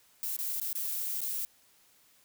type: noise with dropouts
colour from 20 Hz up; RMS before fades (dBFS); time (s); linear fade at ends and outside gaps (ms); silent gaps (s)
violet; -34; 0.23-1.45; 0; 0.365-0.389 / 0.6-0.614 / 0.729-0.753 / 1.206-1.216
effects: white hiss -64 dBFS RMS until 2.24 s